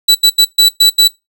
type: tone bursts at uneven times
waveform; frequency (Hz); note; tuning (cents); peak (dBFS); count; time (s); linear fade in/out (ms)
40% pulse; 3951; B7; 0; -3; 6; 0.08-0.15 / 0.23-0.3 / 0.38-0.45 / 0.58-0.69 / 0.8-0.9 / 0.98-1.08; 10
effects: noise-tail reverb RT60 0.2 s tail -20 dB re dry